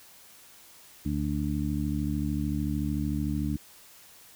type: harmonic tone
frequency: 73.42 Hz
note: D2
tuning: in tune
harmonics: 1 / 2 / 3 / 4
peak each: -32 / -32 / -32 / -32 dBFS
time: 1.05-3.57 s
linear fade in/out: 10 ms
effects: white hiss -53 dBFS RMS until 4.35 s